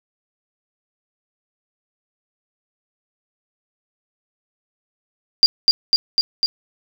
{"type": "tone with echo", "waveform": "sine", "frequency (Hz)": 4792, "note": "D8", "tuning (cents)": 34, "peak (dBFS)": -6, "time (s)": [5.43, 5.46], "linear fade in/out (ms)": 0, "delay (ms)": 250, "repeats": 4, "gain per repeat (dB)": -2, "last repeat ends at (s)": 6.46, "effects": []}